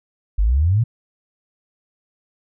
sine exponential sweep, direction up, 46.25 to 123.2 Hz, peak -13 dBFS, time 0.38-0.84 s, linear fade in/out 10 ms, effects none

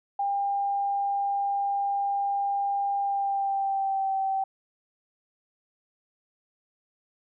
sine tone with pitch glide, 800 to 773.6 Hz, G5 to G5, +35 to -23 cents, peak -24 dBFS, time 0.19-4.44 s, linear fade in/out 5 ms, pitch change -58 cents, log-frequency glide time 2.99-4.14 s, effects none

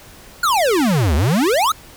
square exponential two-way sweep, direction down then up, 1480 to 68 to 1361 Hz, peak -14 dBFS, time 0.43-1.72 s, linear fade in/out 5 ms, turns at 1.15 s, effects pink hiss -42 dBFS RMS until 1.96 s

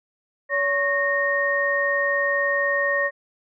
sine tone cluster, 566 / 1096 / 1852 Hz, C#5 / C#6 / A#6, +36 / -20 / -12 cents, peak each -24 / -29 / -21 dBFS, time 0.49-3.11 s, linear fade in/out 50 ms, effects none

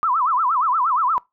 sine tone with vibrato, 1146 Hz, D6, 43 cents flat, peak -16 dBFS, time 0.03-1.18 s, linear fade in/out 0 ms, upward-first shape sine, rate 8.5 Hz, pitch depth 280 cents each way, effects noise-tail reverb RT60 0.2 s tail -23 dB re dry

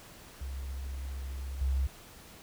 sine tone with level steps, 66.7 Hz, C2, 34 cents sharp, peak -35 / -26 dBFS, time 0.41-1.87 s, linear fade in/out 5 ms, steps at 1.61 s, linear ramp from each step 5 ms, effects pink hiss -52 dBFS RMS until 2.42 s

